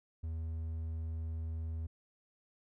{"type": "tone", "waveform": "triangle", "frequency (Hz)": 80.8, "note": "E2", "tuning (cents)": -34, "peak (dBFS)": -34, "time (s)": [0.23, 1.87], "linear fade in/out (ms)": 10, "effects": []}